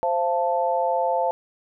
sine chord, F major, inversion second, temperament equal with one note detuned, 523.3 / 684.1 / 880 Hz, C5 / F5 / A5, 0 / -36 / 0 cents, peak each -24 dBFS, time 0.03-1.31 s, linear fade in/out 0 ms, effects none

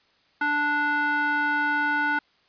square tone with band-pass filter, 293.7 Hz, D4, in tune, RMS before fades -24 dBFS, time 0.41-2.19 s, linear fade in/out 5 ms, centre 1300 Hz, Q 5.1, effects white hiss -63 dBFS RMS until 2.48 s + resampled to 11025 Hz

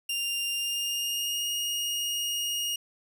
sawtooth tone with pitch glide, 2794 to 2861 Hz, F7 to F7, 0 to +41 cents, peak -25 dBFS, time 0.09-2.76 s, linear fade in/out 5 ms, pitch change +41 cents, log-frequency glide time 0.51-1.47 s, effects 11-bit

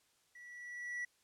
triangle tone with level ramp, 1947 Hz, B6, 25 cents flat, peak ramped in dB -51 to -35 dBFS, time 0.35-1.05 s, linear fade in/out 5 ms, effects white hiss -73 dBFS RMS until 1.23 s + low-pass 10000 Hz 12 dB/octave

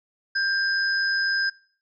sine tone pair together, 1588 / 5042 Hz, G6 / D#8, +22 / +22 cents, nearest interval octave + minor sixth, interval 2000 cents, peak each -22 / -28 dBFS, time 0.35-1.5 s, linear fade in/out 10 ms, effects noise-tail reverb RT60 0.5 s tail -23 dB re dry

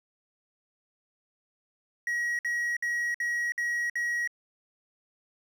triangle tone bursts, 1905 Hz, A#6, 37 cents sharp, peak -25 dBFS, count 6, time 2.07-4.275 s, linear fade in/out 2 ms, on 320 ms, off 57 ms, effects 11-bit

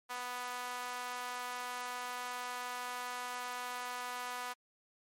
sawtooth tone with high-pass filter, 247.2 Hz, B3, 2 cents sharp, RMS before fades -41 dBFS, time 0.09-4.54 s, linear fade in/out 20 ms, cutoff 980 Hz, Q 1.8, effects MP3 64 kbps

